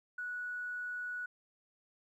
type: tone with tanh clipping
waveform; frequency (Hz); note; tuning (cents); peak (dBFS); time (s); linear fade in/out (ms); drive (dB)
triangle; 1470; F#6; -12; -37; 0.18-1.26; 5; 3
effects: none